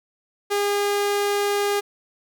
sawtooth tone, 406.9 Hz, G#4, 35 cents flat, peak -16 dBFS, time 0.5-1.81 s, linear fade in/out 20 ms, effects none

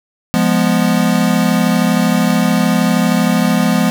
square chord, F diminished, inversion none, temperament equal, 174.61 / 207.7 / 246.9 Hz, F3 / Ab3 / Cb4, 0 / 0 / 0 cents, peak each -16 dBFS, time 0.34-3.9 s, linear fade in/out 0 ms, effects none

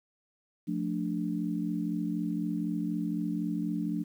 sine chord, D minor, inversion first, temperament just, 176.2 / 220.2 / 293.7 Hz, F3 / A3 / D4, +16 / +2 / 0 cents, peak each -33 / -34 / -33 dBFS, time 0.67-4.04 s, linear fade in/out 20 ms, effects 10-bit

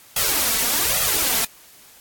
white noise with flanger, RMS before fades -20 dBFS, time 0.16-1.45 s, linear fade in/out 5 ms, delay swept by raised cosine 1.5 to 4.5 ms, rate 1.2 Hz, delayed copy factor +0.8, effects white hiss -48 dBFS RMS until 2 s + AAC 64 kbps

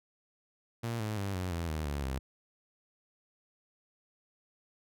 sawtooth tone with pitch steps, 116.54 / 107.49 / 99.14 / 91.44 / 84.33 / 77.78 / 71.74 / 66.17 Hz, A#2 / A2 / G2 / F#2 / E2 / D#2 / D2 / C2, 0 / -40 / +20 / -20 / +40 / 0 / -40 / +20 cents, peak -29 dBFS, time 0.83-2.19 s, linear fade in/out 10 ms, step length 170 ms, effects none

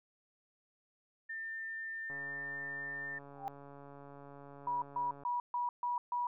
sine tone, 1798 Hz, A6, 37 cents sharp, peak -39 dBFS, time 1.29-3.19 s, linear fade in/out 10 ms
click train, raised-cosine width 1 ms, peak -39 dBFS, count 443, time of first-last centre 2.1-5.235 s, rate 141 Hz
sine tone with exponential growth, 790 Hz, G5, 13 cents sharp, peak -32 dBFS, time 3.31-3.48 s, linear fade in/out 0 ms, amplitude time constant 35 ms
sine tone bursts, 970 Hz, B5, 31 cents flat, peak -32 dBFS, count 6, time 4.67-6.27 s, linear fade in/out 2 ms, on 150 ms, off 140 ms
effects none

